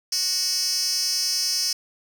10% pulse tone with high-pass filter, 370 Hz, F#4, in tune, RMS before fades -24 dBFS, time 0.12-1.73 s, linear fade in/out 5 ms, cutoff 5200 Hz, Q 4.3, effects none

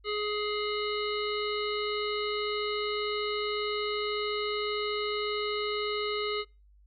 harmonic tone, 419.1 Hz, G#4, 16 cents sharp, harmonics 1 / 3 / 5 / 7 / 9 / 10, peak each -31 / -36 / -38 / -39 / -41 / -41 dBFS, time 0.04-6.45 s, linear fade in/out 50 ms, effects noise-tail reverb RT60 0.3 s tail -26 dB re dry + added 50 Hz sine -56 dBFS peak until 6.86 s

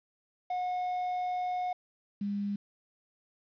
triangle / sine tone pair in turn, 726 / 202.6 Hz, F#5 / G#3, -33 / -43 cents, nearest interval octave + minor seventh, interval 2210 cents, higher first, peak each -28 / -30 dBFS, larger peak first, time 0.5-1.73 / 2.21-2.56 s, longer first, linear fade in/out 5 ms, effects resampled to 11025 Hz + 10-bit

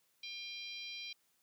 harmonic tone, 798 Hz, G5, 31 cents sharp, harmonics 3 / 4 / 5 / 6 / 7, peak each -47 / -49 / -48 / -52 / -55 dBFS, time 0.23-1.13 s, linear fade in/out 5 ms, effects white hiss -75 dBFS RMS until 1.42 s + high-pass 100 Hz 12 dB/octave

